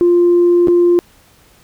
sine tone with dropouts, 349.2 Hz, F4, in tune, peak -6 dBFS, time 0.01-0.99 s, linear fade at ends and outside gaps 0 ms, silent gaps 0.673-0.683 s, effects tanh soft clip ceiling -4 dBFS + pink hiss -49 dBFS RMS until 1.63 s

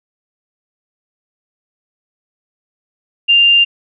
sine tone, 2794 Hz, F7, in tune, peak -6 dBFS, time 3.28-3.65 s, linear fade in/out 20 ms, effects none

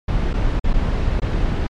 brown noise with dropouts, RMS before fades -18 dBFS, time 0.08-1.67 s, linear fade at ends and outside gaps 5 ms, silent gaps 0.332-0.338 / 0.596-0.641 / 0.732-0.738 / 1.2-1.218 s, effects low-pass 4000 Hz 12 dB/octave + MP3 64 kbps

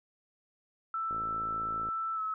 sine tone with pitch glide, 1325 to 1293.2 Hz, E6 to E6, +9 to -34 cents, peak -31 dBFS, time 0.94-2.34 s, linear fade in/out 2 ms, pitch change -43 cents, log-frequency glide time 2.15-2.2 s
click train, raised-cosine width 2 ms, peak -33 dBFS, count 44, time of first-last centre 1.11-1.888 s, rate 55.3 Hz
effects none

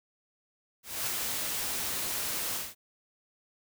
white noise with ADSR envelope, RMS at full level -31 dBFS, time 0.83-2.75 s, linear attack 240 ms, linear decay 9 ms, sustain -2 dB, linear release 200 ms, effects none

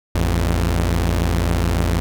sawtooth tone pair together, 54.68 / 85.5 Hz, A1 / F2, -10 / -36 cents, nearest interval minor sixth, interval 774 cents, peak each -15 dBFS, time 0.15-2 s, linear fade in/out 0 ms, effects none

